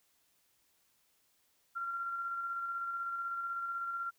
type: tone with tremolo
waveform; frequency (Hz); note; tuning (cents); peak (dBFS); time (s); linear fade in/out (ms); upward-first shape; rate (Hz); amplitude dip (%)
sine; 1376; F6; -26; -34; 1.75-4.11; 20; square; 16; 25
effects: white hiss -73 dBFS RMS until 4.18 s